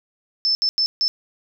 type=tone bursts at uneven times; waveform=sine; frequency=5274 Hz; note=E8; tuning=in tune; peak=-16 dBFS; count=4; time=0.45-0.55 / 0.62-0.69 / 0.78-0.86 / 1.01-1.08 s; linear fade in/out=0 ms; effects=none